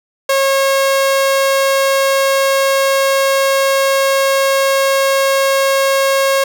sawtooth tone, 544 Hz, C#5, 33 cents flat, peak -7 dBFS, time 0.29-6.44 s, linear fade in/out 5 ms, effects none

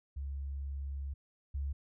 sine tone pair in turn, 69.3 / 69.74 Hz, C#2 / C#2, 0 / +11 cents, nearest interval unison, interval 11 cents, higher second, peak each -36 / -33 dBFS, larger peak second, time 0.16-1.14 / 1.54-1.73 s, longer first, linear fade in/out 10 ms, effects none

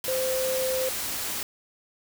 sine tone in noise, 519 Hz, C5, 14 cents flat, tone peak -25 dBFS, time 0.08-0.89 s, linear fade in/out 2 ms, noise white, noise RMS -31 dBFS, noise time 0.04-1.43 s, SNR +3 dB, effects none

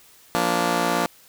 10% pulse chord, Bb major, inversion second, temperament just, 174.81 / 233.1 / 291.4 Hz, F3 / Bb3 / D4, +2 / 0 / -13 cents, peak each -17 dBFS, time 0.35-1.06 s, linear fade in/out 0 ms, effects white hiss -52 dBFS RMS until 1.28 s

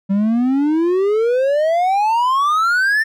triangle exponential sweep, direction up, 191.6 to 1813 Hz, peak -11 dBFS, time 0.09-3.04 s, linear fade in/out 20 ms, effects none

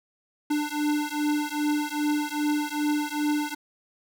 square beating tone pair, 296.2 / 298.7 Hz, D4 / D4, +15 / +29 cents, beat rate 2.5 Hz, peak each -28 dBFS, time 0.5-3.55 s, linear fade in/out 10 ms, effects none

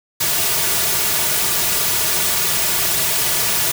white noise with comb filter, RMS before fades -18 dBFS, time 0.2-3.72 s, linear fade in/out 10 ms, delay 3.8 ms, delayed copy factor -0.85, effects none

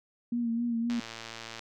sine tone with vibrato, 234.3 Hz, A#3, 9 cents sharp, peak -27 dBFS, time 0.32-1 s, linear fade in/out 5 ms, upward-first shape sine, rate 3.8 Hz, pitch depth 40 cents each way
click train, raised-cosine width 0.2 ms, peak -23 dBFS, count 80, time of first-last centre 0.9-1.593 s, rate 114 Hz
effects none

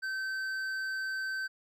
triangle tone with hard clipping, 1544 Hz, G6, 27 cents flat, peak -34 dBFS, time 0.02-1.48 s, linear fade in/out 20 ms, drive 10 dB, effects none

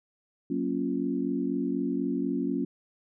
sine chord, Gb major seventh, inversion none, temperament equal, 185 / 233.1 / 277.2 / 349.2 Hz, Gb3 / Bb3 / Db4 / F4, 0 / 0 / 0 / 0 cents, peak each -34 / -32 / -29 / -34 dBFS, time 0.5-2.65 s, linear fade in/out 5 ms, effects none

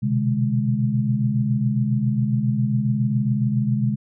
sine tone cluster, 122 / 129.3 / 148.7 / 208.4 Hz, B2 / C3 / D3 / G#3, -21 / -20 / +22 / +6 cents, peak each -27 / -21 / -28 / -22 dBFS, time 0.02-3.96 s, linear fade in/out 20 ms, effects none

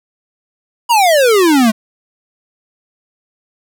square exponential sweep, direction down, 987.8 to 209.5 Hz, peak -8 dBFS, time 0.89-1.72 s, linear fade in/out 20 ms, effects none

